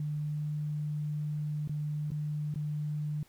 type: tone with dropouts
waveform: sine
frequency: 149.9 Hz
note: D3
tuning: 36 cents sharp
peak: -31 dBFS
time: 0-3.23 s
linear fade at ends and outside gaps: 2 ms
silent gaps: 1.676-1.694 / 2.105-2.117 / 2.541-2.558 s
effects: pink hiss -63 dBFS RMS until 3.28 s